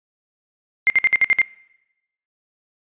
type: tone bursts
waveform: sine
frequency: 2102 Hz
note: C7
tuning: 7 cents sharp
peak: -11 dBFS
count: 7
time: 0.87-1.416 s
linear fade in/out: 0 ms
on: 30 ms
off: 56 ms
effects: noise-tail reverb RT60 0.9 s tail -22 dB re dry + resampled to 8000 Hz